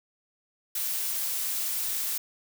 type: noise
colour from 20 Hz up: blue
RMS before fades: -30 dBFS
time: 0.75-2.18 s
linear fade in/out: 5 ms
effects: none